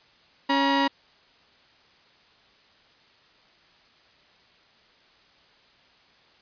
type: tone pair together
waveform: sawtooth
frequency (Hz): 277.2 / 955.3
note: C#4 / A#5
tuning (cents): 0 / +42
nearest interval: octave + major sixth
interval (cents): 2142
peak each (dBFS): -19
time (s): 0.49-0.88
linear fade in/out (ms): 10
effects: white hiss -58 dBFS RMS until 6.41 s + resampled to 11025 Hz